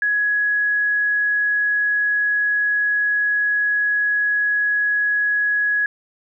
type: tone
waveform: sine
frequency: 1675 Hz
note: G#6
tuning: 14 cents sharp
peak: -16 dBFS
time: 0.02-5.86 s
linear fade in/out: 2 ms
effects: none